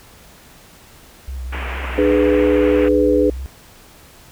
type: tone with vibrato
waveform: sine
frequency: 64.3 Hz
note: C2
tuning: 30 cents flat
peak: -24 dBFS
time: 1.28-3.46 s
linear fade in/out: 0 ms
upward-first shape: sine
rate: 4.3 Hz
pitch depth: 56 cents each way
type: band-pass noise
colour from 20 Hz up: white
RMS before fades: -29 dBFS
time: 1.52-2.89 s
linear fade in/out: 10 ms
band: 170 to 2700 Hz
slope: 48 dB/octave
type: chord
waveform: sine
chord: G# diminished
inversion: second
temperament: just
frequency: 299 / 415.3 / 498.4 Hz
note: D4 / G#4 / B4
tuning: +31 / 0 / +16 cents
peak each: -16 / -16 / -16 dBFS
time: 1.98-3.3 s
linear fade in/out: 2 ms
effects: pink hiss -45 dBFS RMS until 4.31 s